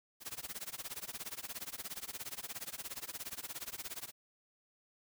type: noise with tremolo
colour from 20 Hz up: white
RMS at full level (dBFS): -41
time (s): 0.2-4.12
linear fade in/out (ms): 50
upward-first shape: sine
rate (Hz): 17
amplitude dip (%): 95
effects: none